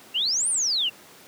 sine exponential two-way sweep, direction up then down, 2682 to 9650 to 2682 Hz, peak -21 dBFS, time 0.14-0.9 s, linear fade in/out 20 ms, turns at 0.49 s, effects pink hiss -48 dBFS RMS until 1.27 s + high-pass 200 Hz 12 dB/octave

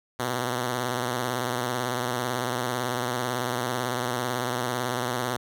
5% pulse tone with vibrato, 123.47 Hz, B2, in tune, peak -15 dBFS, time 0.19-5.37 s, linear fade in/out 10 ms, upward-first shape square, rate 18 Hz, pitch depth 57 cents each way, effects none

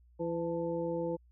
harmonic tone with a mistuned harmonic, 167.9 Hz, E3, 32 cents sharp, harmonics 1 / 2 / 3 / 5, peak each -39 / -36 / -34 / -44 dBFS, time 0.19-1.17 s, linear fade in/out 20 ms, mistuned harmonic 5, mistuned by +81 cents, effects added 60 Hz sine -59 dBFS peak until 1.31 s

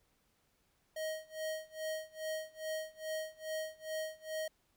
square tone with tremolo, 629 Hz, D#5, 19 cents sharp, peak -36 dBFS, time 0.96-4.48 s, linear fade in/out 5 ms, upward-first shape sine, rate 2.4 Hz, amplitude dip 95%, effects pink hiss -75 dBFS RMS until 4.76 s

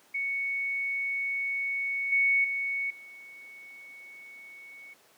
sine tone with level steps, 2220 Hz, C#7, 2 cents sharp, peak -28 / -21 / -28 / -45 dBFS, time 0.14-4.94 s, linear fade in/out 10 ms, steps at 2.12 / 2.44 / 2.9 s, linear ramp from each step 5 ms, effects pink hiss -60 dBFS RMS until 5.17 s + high-pass 300 Hz 12 dB/octave

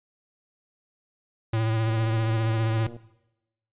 square tone with vibrato, 111.6 Hz, A2, 25 cents sharp, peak -23 dBFS, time 1.53-2.87 s, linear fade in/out 5 ms, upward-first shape triangle, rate 15 Hz, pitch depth 37 cents each way
click train, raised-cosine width 2 ms, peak -30 dBFS, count 129, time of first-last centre 1.88-2.965 s, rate 118 Hz
effects noise-tail reverb RT60 0.9 s tail -19 dB re dry + resampled to 8000 Hz

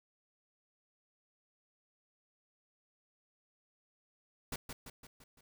pink noise with echo, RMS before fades -39 dBFS, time 4.52-4.56 s, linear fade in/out 5 ms, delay 170 ms, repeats 5, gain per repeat -5 dB, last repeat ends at 5.41 s, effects none

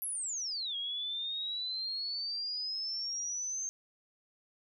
sine exponential two-way sweep, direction down then up, 11690 to 3263 to 6370 Hz, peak -34 dBFS, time 0.02-3.69 s, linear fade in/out 0 ms, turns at 0.76 s, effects none

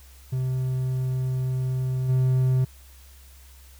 triangle tone with level steps, 129.2 Hz, C3, 21 cents flat, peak -21 / -16 dBFS, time 0.32-2.65 s, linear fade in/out 10 ms, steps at 2.08 s, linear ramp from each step 20 ms, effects added 66 Hz sine -47 dBFS peak until 3.79 s + white hiss -54 dBFS RMS until 3.79 s

